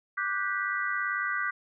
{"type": "chord", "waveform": "sine", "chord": "G major seventh", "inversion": "second", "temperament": "just", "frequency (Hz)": [1176, 1470, 1568, 1960], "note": ["D6", "F#6", "G6", "B6"], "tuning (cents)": [2, -12, 0, -14], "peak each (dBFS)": -33, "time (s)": [0.17, 1.51], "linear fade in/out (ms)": 10, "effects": []}